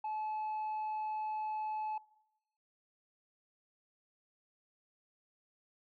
sine tone, 861 Hz, A5, 38 cents flat, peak -33 dBFS, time 0.04-1.98 s, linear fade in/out 5 ms, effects noise-tail reverb RT60 0.9 s tail -23 dB re dry + tanh soft clip ceiling -34 dBFS

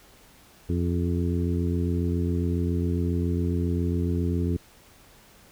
harmonic tone with a mistuned harmonic, 87.31 Hz, F2, in tune, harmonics 1 / 2 / 3 / 4 / 5, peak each -25 / -29 / -30 / -33 / -36 dBFS, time 0.69-4.57 s, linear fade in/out 5 ms, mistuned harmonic 5, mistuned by -36 cents, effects pink hiss -54 dBFS RMS until 5.51 s

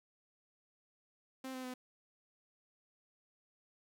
sawtooth tone with pitch steps, 262.2 / 257.5 / 253 Hz, C4 / C4 / B3, +4 / -28 / +42 cents, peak -38 dBFS, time 1.44-1.74 s, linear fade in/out 5 ms, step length 100 ms, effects 12-bit

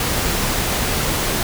pink noise, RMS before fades -20 dBFS, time 0-1.43 s, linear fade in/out 2 ms, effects none

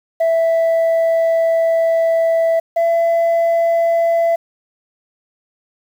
sine tone pair in turn, 659.3 / 671.2 Hz, E5 / E5, 0 / +31 cents, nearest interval unison, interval 31 cents, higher second, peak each -9 dBFS, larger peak neither, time 0.2-2.6 / 2.76-4.36 s, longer first, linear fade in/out 10 ms, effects tanh soft clip ceiling -11 dBFS + 7-bit

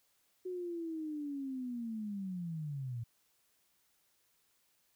sine linear sweep, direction down, 370 to 112.7 Hz, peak -37 dBFS, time 0.45-3.04 s, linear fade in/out 10 ms, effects white hiss -74 dBFS RMS until 4.95 s

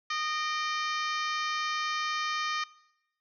harmonic tone with a mistuned harmonic, 616 Hz, D#5, 17 cents flat, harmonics 2 / 3 / 4 / 5 / 6 / 7 / 8 / 9 / 10, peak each -32 / -36 / -38 / -40 / -42 / -43 / -44 / -45 / -46 dBFS, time 0.1-2.64 s, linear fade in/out 5 ms, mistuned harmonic 4, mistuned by -62 cents, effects noise-tail reverb RT60 0.8 s tail -20 dB re dry

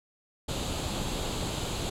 pink noise with comb filter, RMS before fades -32 dBFS, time 0.48-1.9 s, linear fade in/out 10 ms, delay 0.27 ms, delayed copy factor +0.55, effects low-pass 9000 Hz 12 dB/octave

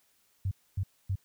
sine tone bursts, 95.9 Hz, G2, 37 cents flat, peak -27 dBFS, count 3, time 0.45-1.156 s, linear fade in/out 5 ms, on 62 ms, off 260 ms, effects white hiss -69 dBFS RMS until 1.24 s

